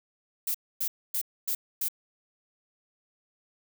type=noise bursts; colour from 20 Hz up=violet; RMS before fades=-29 dBFS; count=5; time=0.47-1.885 s; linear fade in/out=5 ms; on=75 ms; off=260 ms; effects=none